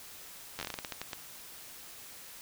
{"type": "slowing click train", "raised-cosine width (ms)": 0.2, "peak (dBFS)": -19, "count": 13, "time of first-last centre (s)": [0.59, 1.132], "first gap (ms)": 10, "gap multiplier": 1.25, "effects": ["white hiss -49 dBFS RMS until 2.41 s"]}